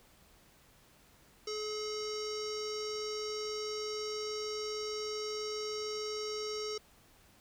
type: tone with low-pass filter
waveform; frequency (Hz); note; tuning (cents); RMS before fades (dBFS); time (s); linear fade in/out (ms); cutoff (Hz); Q
square; 426.8; G#4; +47; -38; 1.47-6.78; 5; 5700; 8.1
effects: pink hiss -63 dBFS RMS until 7.4 s